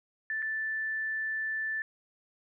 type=tone with dropouts; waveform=sine; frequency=1760 Hz; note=A6; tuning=in tune; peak=-30 dBFS; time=0.3-1.82 s; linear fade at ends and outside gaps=1 ms; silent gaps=0.421-0.425 s; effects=none